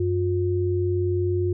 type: tone pair together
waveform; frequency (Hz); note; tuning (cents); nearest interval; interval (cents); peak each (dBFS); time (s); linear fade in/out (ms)
sine; 94.5 / 356.8; F#2 / F4; +37 / +37; octave + major seventh; 2300; -23; 0-1.53; 5
effects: none